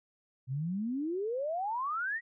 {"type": "exponential sweep", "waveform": "sine", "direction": "up", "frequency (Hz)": [123.4, 1947], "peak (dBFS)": -31, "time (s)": [0.47, 2.21], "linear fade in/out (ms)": 50, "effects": []}